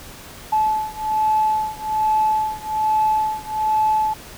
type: beating tone pair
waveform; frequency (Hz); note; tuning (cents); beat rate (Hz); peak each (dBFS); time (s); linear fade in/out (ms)
sine; 864 / 865.2; A5 / A5; -32 / -29; 1.2; -19 / -20; 0.52-4.14; 10
effects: tanh soft clip ceiling -9 dBFS + pink hiss -39 dBFS RMS until 4.37 s